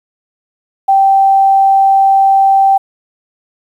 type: tone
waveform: sine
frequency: 780 Hz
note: G5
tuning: 9 cents flat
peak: -5 dBFS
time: 0.88-2.78 s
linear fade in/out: 10 ms
effects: 7-bit